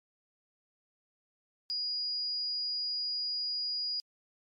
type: tone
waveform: sine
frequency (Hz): 4886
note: D#8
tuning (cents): -32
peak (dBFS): -31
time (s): 1.7-4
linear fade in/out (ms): 0
effects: MP3 64 kbps